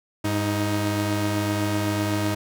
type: tone pair together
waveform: sawtooth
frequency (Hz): 102 / 313.9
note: G#2 / D#4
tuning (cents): -31 / +15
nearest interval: octave + perfect fifth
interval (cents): 1946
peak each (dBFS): -21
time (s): 0.24-2.35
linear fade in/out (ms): 10
effects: none